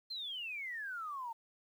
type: exponential sweep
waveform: sine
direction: down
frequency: 4235 to 891 Hz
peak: -39 dBFS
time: 0.1-1.33 s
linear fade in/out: 10 ms
effects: 11-bit